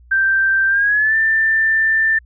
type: tone with pitch glide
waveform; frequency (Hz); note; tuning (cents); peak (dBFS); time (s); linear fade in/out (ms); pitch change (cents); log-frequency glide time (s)
sine; 1568 to 1780.5; G6 to A6; 0 to +20; -12; 0.11-2.19; 10; +220; 0.68-1.16
effects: added 60 Hz sine -43 dBFS peak until 2.25 s